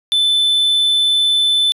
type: tone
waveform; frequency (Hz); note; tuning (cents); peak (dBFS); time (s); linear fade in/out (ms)
triangle; 3518; A7; -1; -10; 0.12-1.72; 0
effects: resampled to 32000 Hz